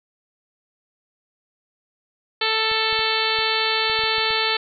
harmonic tone, 441.6 Hz, A4, 6 cents sharp, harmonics 1 / 2 / 3 / 4 / 5 / 6 / 7 / 8 / 9 / 10, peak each -28 / -28 / -28 / -28 / -28 / -28 / -28 / -28 / -28 / -28 dBFS, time 2.41-4.57 s, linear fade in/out 5 ms
clicks, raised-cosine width 5 ms, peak -30 dBFS, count 9, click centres 2.715 / 2.927 / 2.992 / 3.388 / 3.898 / 3.991 / 4.037 / 4.183 / 4.306 s
effects none

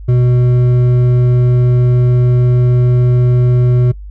triangle tone with hard clipping, 123.47 Hz, B2, in tune, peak -9 dBFS, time 0.08-3.92 s, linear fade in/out 10 ms, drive 11 dB, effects noise-tail reverb RT60 0.1 s tail -21 dB re dry + added 50 Hz sine -26 dBFS peak until 4.1 s

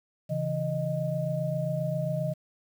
sine tone cluster, 136.9 / 164.4 / 620 Hz, C#3 / E3 / D#5, -21 / -4 / -6 cents, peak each -31 dBFS, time 0.29-2.34 s, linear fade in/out 20 ms, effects 9-bit

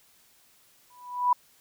sine tone with exponential growth, 986 Hz, B5, 3 cents flat, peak -16 dBFS, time 0.9-1.33 s, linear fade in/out 5 ms, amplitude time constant 92 ms, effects white hiss -61 dBFS RMS until 1.6 s

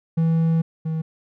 triangle tone pair in turn, 163.5 / 159.86 Hz, E3 / D#3, -14 / +47 cents, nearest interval unison, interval 39 cents, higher first, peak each -14 / -20 dBFS, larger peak first, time 0.17-0.62 / 0.85-1.02 s, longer first, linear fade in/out 10 ms, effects none

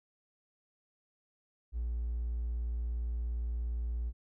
triangle tone with hard clipping, 58.6 Hz, A#1, 10 cents sharp, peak -32 dBFS, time 1.72-4.13 s, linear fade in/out 50 ms, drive 3 dB, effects none

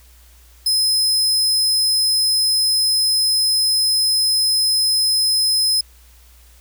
sawtooth tone, 5100 Hz, D#8, 42 cents sharp, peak -12 dBFS, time 0.66-5.81 s, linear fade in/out 5 ms, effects added 60 Hz sine -46 dBFS peak until 6.6 s + white hiss -52 dBFS RMS until 6.6 s

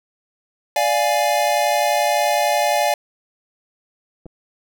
square chord, D diminished, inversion none, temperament equal, 587.3 / 698.5 / 830.6 Hz, D5 / F5 / Ab5, 0 / 0 / 0 cents, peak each -21 dBFS, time 0.76-2.94 s, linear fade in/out 2 ms
clicks, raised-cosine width 2 ms, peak -26 dBFS, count 2, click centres 4.258 / 4.264 s
effects none

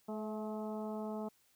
harmonic tone with a mistuned harmonic, 214.2 Hz, A3, 46 cents flat, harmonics 1 / 2 / 3 / 4 / 5 / 6, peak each -40 / -44 / -45 / -48 / -54 / -56 dBFS, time 0.08-1.29 s, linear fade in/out 10 ms, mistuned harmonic 3, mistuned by +28 cents, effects white hiss -71 dBFS RMS until 1.55 s

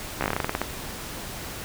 slowing click train, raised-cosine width 0.5 ms, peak -9 dBFS, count 13, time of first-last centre 0.21-0.616 s, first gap 14 ms, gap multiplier 1.15, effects pink hiss -36 dBFS RMS until 1.64 s

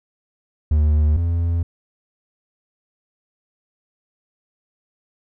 triangle tone pair in turn, 75.7 / 84.73 Hz, D#2 / E2, -47 / +48 cents, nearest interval major second, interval 195 cents, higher second, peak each -11 / -15 dBFS, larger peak first, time 0.71-1.17 / 1.17-1.63 s, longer neither, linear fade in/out 5 ms, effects none

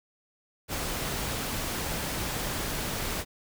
pink noise, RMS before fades -32 dBFS, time 0.68-3.25 s, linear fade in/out 50 ms, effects none

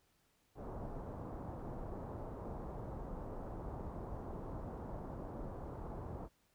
pink low-pass noise, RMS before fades -45 dBFS, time 0.55-6.29 s, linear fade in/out 50 ms, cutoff 990 Hz, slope 24 dB/octave, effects pink hiss -75 dBFS RMS until 6.54 s

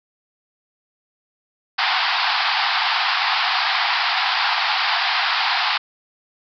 pink band-pass noise, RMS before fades -20 dBFS, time 1.78-5.78 s, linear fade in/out 10 ms, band 720 to 5000 Hz, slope 96 dB/octave, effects none

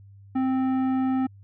sine tone with tanh clipping, 261.4 Hz, C4, 1 cent flat, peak -23 dBFS, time 0.35-1.27 s, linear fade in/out 10 ms, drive 12 dB, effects added 99 Hz sine -46 dBFS peak until 1.43 s

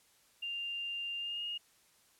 sine tone with pitch glide, 2794 to 2853 Hz, F7 to F7, 0 to +36 cents, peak -36 dBFS, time 0.42-1.58 s, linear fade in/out 10 ms, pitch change +36 cents, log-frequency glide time 1.18-1.43 s, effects white hiss -67 dBFS RMS until 2.19 s + low-pass 12000 Hz 12 dB/octave

